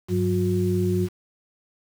sine tone cluster, 99.2 / 183.6 / 360.7 Hz, G2 / F#3 / F#4, +21 / -13 / -44 cents, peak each -24 dBFS, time 0.08-1.09 s, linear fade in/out 50 ms, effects 7-bit

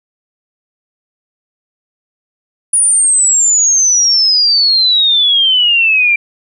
sine exponential sweep, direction down, 9770 to 2349 Hz, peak -7 dBFS, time 2.73-6.16 s, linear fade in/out 5 ms, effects none

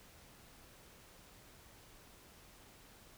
silence, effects pink hiss -60 dBFS RMS until 3.17 s

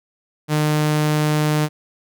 sawtooth tone, 151.7 Hz, D#3, 44 cents flat, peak -12 dBFS, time 0.48-1.69 s, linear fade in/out 50 ms, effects none

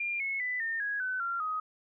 sine tone with pitch steps, 2399 / 2187 / 1994.1 / 1818.1 / 1657.6 / 1511.3 / 1377.9 / 1256.2 Hz, D7 / C#7 / B6 / A#6 / G#6 / F#6 / F6 / D#6, +36 / -24 / +16 / -44 / -4 / +36 / -24 / +16 cents, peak -30 dBFS, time 0-1.6 s, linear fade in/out 5 ms, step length 200 ms, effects none

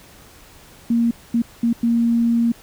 sine tone bursts at uneven times, 233.4 Hz, A#3, 2 cents sharp, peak -14 dBFS, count 4, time 0.9-1.11 / 1.34-1.42 / 1.63-1.73 / 1.83-2.52 s, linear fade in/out 5 ms, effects pink hiss -46 dBFS RMS until 2.62 s

